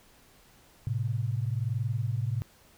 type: tone pair together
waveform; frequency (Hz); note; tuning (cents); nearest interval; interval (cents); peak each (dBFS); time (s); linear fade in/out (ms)
sine; 109.01 / 130.2; A2 / C3; -16 / -8; minor third; 308; -29 / -31; 0.87-2.42; 0
effects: pink hiss -59 dBFS RMS until 2.77 s